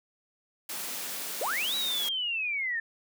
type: high-pass noise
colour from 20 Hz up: white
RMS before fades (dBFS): -36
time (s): 0.69-2.09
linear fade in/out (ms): 5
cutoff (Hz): 170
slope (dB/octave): 48
type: linear two-way sweep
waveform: sine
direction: up then down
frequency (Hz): 415.3 to 3927 to 1768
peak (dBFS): -28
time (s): 1.41-2.8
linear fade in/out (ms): 5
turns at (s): 1.75
effects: none